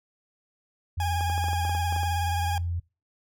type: tone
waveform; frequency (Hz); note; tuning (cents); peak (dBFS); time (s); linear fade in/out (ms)
sine; 86; F2; -26; -26; 0.97-2.8; 10
type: tone with vibrato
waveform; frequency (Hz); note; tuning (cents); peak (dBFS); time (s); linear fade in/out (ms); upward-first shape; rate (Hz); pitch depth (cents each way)
40% pulse; 820; G#5; -22; -27; 1-2.58; 2; triangle; 19; 45
type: clicks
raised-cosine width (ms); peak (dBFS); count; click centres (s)
1; -25; 12; 1.209 / 1.299 / 1.379 / 1.441 / 1.485 / 1.532 / 1.651 / 1.695 / 1.75 / 1.925 / 1.963 / 2.033
effects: noise-tail reverb RT60 0.3 s tail -24 dB re dry